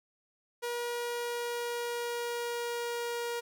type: tone with pitch glide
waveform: sawtooth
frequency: 478.8 to 473.8 Hz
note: A#4 to A#4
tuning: +46 to +28 cents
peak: -29 dBFS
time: 0.62-3.41 s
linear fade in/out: 20 ms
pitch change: -18 cents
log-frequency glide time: 0.85-3.21 s
effects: none